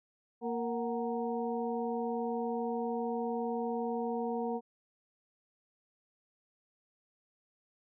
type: harmonic tone with a mistuned harmonic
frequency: 233.1 Hz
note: A#3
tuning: in tune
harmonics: 1 / 2 / 3 / 4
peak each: -36 / -35 / -39 / -42 dBFS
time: 0.41-4.61 s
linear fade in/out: 50 ms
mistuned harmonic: 3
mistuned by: +95 cents
effects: none